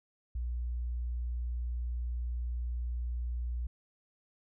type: tone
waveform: sine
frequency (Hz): 60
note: B1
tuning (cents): -49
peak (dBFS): -32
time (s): 0.35-3.67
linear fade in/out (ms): 5
effects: none